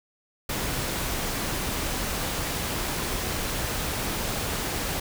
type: noise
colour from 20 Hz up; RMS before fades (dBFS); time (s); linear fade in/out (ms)
pink; -29; 0.49-5; 5
effects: none